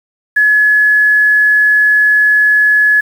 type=tone with quantisation; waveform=sine; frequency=1700 Hz; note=G#6; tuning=40 cents sharp; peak=-6 dBFS; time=0.36-3.01 s; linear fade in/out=10 ms; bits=6; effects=none